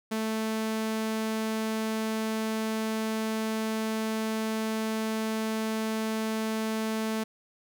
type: tone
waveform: sawtooth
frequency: 220 Hz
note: A3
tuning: in tune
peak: -24 dBFS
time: 0.11-7.24 s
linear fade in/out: 10 ms
effects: none